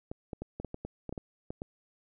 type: clicks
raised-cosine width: 2 ms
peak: -24 dBFS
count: 12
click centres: 0.115 / 0.332 / 0.42 / 0.6 / 0.647 / 0.744 / 0.85 / 1.093 / 1.126 / 1.178 / 1.505 / 1.619 s
effects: none